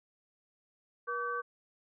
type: tone cluster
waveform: sine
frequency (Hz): 480.1 / 1151 / 1535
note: B4 / D6 / G6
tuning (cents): -49 / -35 / -37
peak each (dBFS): -39 / -35 / -38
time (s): 1.07-1.42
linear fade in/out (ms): 20
effects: none